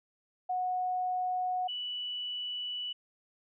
sine tone pair in turn, 733 / 2960 Hz, F#5 / F#7, -16 / 0 cents, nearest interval 2 octaves, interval 2416 cents, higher second, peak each -29 / -34 dBFS, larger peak first, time 0.49-1.68 / 1.68-2.93 s, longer second, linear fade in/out 10 ms, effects none

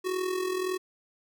square tone with amplitude modulation, 370 Hz, F#4, in tune, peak -26 dBFS, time 0.04-0.78 s, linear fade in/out 20 ms, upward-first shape sine, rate 41.6 Hz, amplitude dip 60%, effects none

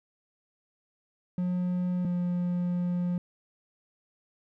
triangle tone pair in turn, 179.7 / 177.02 Hz, F3 / F3, +50 / +24 cents, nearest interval unison, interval 26 cents, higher first, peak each -24 dBFS, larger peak neither, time 1.38-2.05 / 2.05-3.18 s, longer second, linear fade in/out 2 ms, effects none

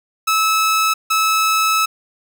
sawtooth tone bursts at uneven times, 1300 Hz, E6, 24 cents flat, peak -10 dBFS, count 2, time 0.27-0.94 / 1.1-1.86 s, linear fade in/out 10 ms, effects none

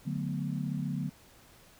sine chord, B minor seventh, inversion first, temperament equal with one note detuned, 146.83 / 182.56 / 220 / 246.9 Hz, D3 / F#3 / A3 / B3, 0 / -23 / 0 / 0 cents, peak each -34 / -36 / -39 / -38 dBFS, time 0.05-1.1 s, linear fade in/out 20 ms, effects pink hiss -58 dBFS RMS until 1.79 s

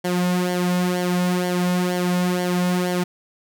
sawtooth tone with flanger, 179.3 Hz, F3, 46 cents sharp, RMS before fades -21 dBFS, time 0.04-3.04 s, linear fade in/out 10 ms, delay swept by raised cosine 0.78 to 2.58 ms, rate 2.1 Hz, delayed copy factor -0.65, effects none

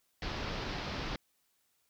pink low-pass noise, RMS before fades -38 dBFS, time 0.22-1.16 s, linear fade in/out 2 ms, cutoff 5300 Hz, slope 48 dB/octave, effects white hiss -75 dBFS RMS until 1.89 s

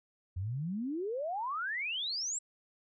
sine exponential sweep, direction up, 85.2 to 7902 Hz, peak -33 dBFS, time 0.36-2.39 s, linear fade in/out 10 ms, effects none

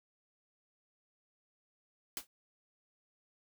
white noise with exponential decay, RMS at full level -35 dBFS, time 2.17-2.27 s, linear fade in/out 1 ms, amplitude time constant 20 ms, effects none

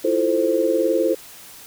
sine chord, F major seventh, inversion third, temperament equal, 329.6 / 349.2 / 440 / 523.3 Hz, E4 / F4 / A4 / C5, 0 / 0 / 0 / 0 cents, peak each -22 / -24 / -22 / -20 dBFS, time 0.04-1.15 s, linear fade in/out 10 ms, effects white hiss -42 dBFS RMS until 1.66 s

